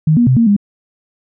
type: tone with pitch steps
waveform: sine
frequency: 156.1 / 239.2 / 128.9 / 231 / 203.1 Hz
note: D#3 / A#3 / C3 / A#3 / G#3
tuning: +6 / +45 / -26 / -16 / -38 cents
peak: -7 dBFS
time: 0.07-0.565 s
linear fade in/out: 5 ms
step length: 99 ms
effects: none